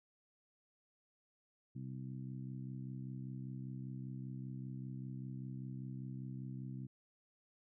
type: harmonic tone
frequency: 65.1 Hz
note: C2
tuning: 8 cents flat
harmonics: 2 / 3 / 4 / 5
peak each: -44 / -49 / -52 / -58 dBFS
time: 1.75-6.87 s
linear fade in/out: 10 ms
effects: none